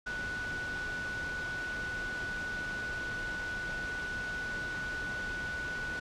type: tone in noise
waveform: sine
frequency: 1480 Hz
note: F#6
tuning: in tune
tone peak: -35 dBFS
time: 0.06-6 s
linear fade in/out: 10 ms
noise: pink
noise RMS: -42 dBFS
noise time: 0.06-6 s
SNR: +4 dB
effects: low-pass 5000 Hz 12 dB/octave